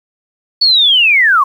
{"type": "linear sweep", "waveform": "sine", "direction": "down", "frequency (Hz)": [4500, 1044], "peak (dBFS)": -6, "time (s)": [0.61, 1.44], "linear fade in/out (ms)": 10, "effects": ["7-bit"]}